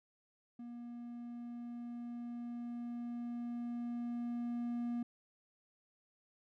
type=tone with level ramp; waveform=triangle; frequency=238.6 Hz; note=A#3; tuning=41 cents sharp; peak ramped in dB=-43 to -33 dBFS; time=0.59-5.03 s; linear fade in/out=5 ms; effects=none